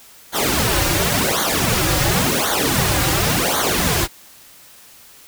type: noise with flanger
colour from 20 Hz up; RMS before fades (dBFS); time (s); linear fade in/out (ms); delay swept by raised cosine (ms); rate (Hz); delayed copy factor
pink; -18; 0.32-4.08; 50; 0.38 to 4.68; 0.92; -0.95
effects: white hiss -45 dBFS RMS until 5.27 s